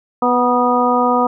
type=harmonic tone with a mistuned harmonic; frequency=246.9 Hz; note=B3; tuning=in tune; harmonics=1 / 2 / 3 / 4 / 5; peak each=-18 / -18 / -18 / -18 / -18 dBFS; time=0.22-1.27 s; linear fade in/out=5 ms; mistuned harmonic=4; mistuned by=-32 cents; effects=none